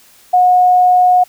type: tone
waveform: sine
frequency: 726 Hz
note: F#5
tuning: 33 cents flat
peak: -6 dBFS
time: 0.33-1.24 s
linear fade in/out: 10 ms
effects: white hiss -46 dBFS RMS until 1.28 s